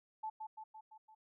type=tone with echo; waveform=sine; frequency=871 Hz; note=A5; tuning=18 cents flat; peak=-38 dBFS; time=0.23-0.3 s; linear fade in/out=10 ms; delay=170 ms; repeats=5; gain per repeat=-4 dB; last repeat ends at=1.15 s; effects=none